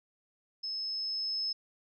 sine tone with level ramp, 5200 Hz, E8, 24 cents flat, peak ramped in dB -34 to -30 dBFS, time 0.63-1.53 s, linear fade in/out 10 ms, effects none

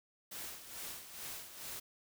white noise with tremolo, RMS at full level -44 dBFS, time 0.31-1.8 s, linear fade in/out 10 ms, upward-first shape sine, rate 2.3 Hz, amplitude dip 65%, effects none

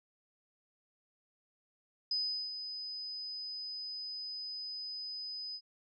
sine tone with ADSR envelope, 5010 Hz, D#8, 11 cents sharp, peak -30 dBFS, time 2.11-5.61 s, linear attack 4 ms, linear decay 390 ms, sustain -9 dB, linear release 60 ms, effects none

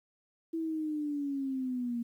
sine linear sweep, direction down, 329.6 to 233.1 Hz, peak -31 dBFS, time 0.53-2.03 s, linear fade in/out 10 ms, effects 11-bit

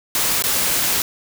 white noise with dropouts, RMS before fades -19 dBFS, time 0.15-1.02 s, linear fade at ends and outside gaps 1 ms, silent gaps 0.423-0.439 s, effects none

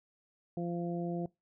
harmonic tone, 172.5 Hz, F3, 21 cents flat, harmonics 1 / 2 / 3 / 4, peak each -35 / -38 / -44 / -43 dBFS, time 0.57-1.26 s, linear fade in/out 2 ms, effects noise-tail reverb RT60 0.2 s tail -22 dB re dry

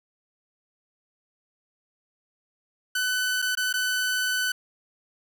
sawtooth tone with dropouts, 1503 Hz, F#6, 27 cents sharp, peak -20 dBFS, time 2.95-4.52 s, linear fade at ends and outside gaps 5 ms, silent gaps 3.419-3.423 / 3.552-3.572 / 3.728-3.738 s, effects none

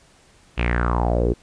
sawtooth tone with low-pass filter sweep, 59.5 Hz, A#1, 36 cents sharp, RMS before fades -20 dBFS, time 0.57-1.34 s, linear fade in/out 20 ms, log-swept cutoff 2800 to 370 Hz, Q 5.5, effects pink hiss -54 dBFS RMS until 1.42 s + resampled to 22050 Hz

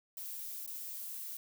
violet noise with dropouts, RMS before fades -43 dBFS, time 0.17-1.37 s, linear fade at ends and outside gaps 2 ms, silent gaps 0.664-0.675 s, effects none

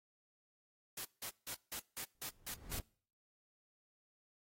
white noise bursts, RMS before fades -44 dBFS, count 8, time 0.97-2.792 s, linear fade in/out 5 ms, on 79 ms, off 170 ms
brown noise with exponential growth, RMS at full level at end -42 dBFS, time 2.15-2.8 s, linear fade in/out 1 ms, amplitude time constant 140 ms
effects noise-tail reverb RT60 0.5 s tail -25 dB re dry + AAC 48 kbps

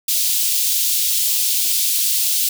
white high-pass noise, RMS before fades -18 dBFS, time 0.08-2.49 s, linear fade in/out 5 ms, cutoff 3100 Hz, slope 24 dB/octave, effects none

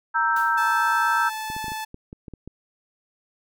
sine chord, E diminished, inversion second, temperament equal, 932.3 / 1318.5 / 1568 Hz, Bb5 / E6 / G6, 0 / 0 / 0 cents, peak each -23 dBFS, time 0.14-1.3 s, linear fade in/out 20 ms
white noise with exponential decay, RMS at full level -38 dBFS, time 0.36-0.76 s, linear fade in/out 5 ms, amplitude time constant 85 ms
sawtooth tone, 872 Hz, A5, 16 cents flat, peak -25 dBFS, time 0.57-1.85 s, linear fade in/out 10 ms
clicks, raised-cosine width 3 ms, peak -25 dBFS, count 10, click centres 1.501 / 1.565 / 1.643 / 1.682 / 1.719 / 1.944 / 2.129 / 2.282 / 2.337 / 2.476 s
effects none

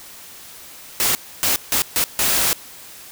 white noise bursts at uneven times, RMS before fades -18 dBFS, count 5, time 1-1.15 / 1.43-1.56 / 1.72-1.82 / 1.96-2.04 / 2.19-2.53 s, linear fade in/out 0 ms, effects white hiss -40 dBFS RMS until 3.11 s

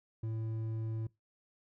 sine tone with hard clipping, 111.3 Hz, A2, 20 cents sharp, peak -36 dBFS, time 0.23-1.07 s, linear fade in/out 5 ms, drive 6 dB, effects noise-tail reverb RT60 0.2 s tail -22 dB re dry

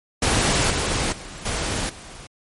pink noise with level steps, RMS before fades -19 / -23 / -37 / -25 / -40 dBFS, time 0.22-2.27 s, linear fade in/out 5 ms, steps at 0.7 / 1.12 / 1.45 / 1.89 s, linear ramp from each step 5 ms, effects MP3 48 kbps

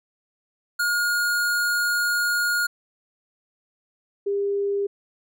square / sine tone pair in turn, 1430 / 401.3 Hz, F6 / G4, +41 / +41 cents, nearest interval octave + minor seventh, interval 2200 cents, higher first, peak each -21 dBFS, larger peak neither, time 0.79-2.67 / 4.26-4.87 s, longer first, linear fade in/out 10 ms, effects none

